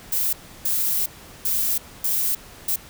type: noise bursts at uneven times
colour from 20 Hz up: violet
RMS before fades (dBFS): -22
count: 5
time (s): 0.12-0.33 / 0.65-1.06 / 1.45-1.78 / 2.04-2.35 / 2.68-2.76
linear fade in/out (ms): 5
effects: pink hiss -44 dBFS RMS until 2.89 s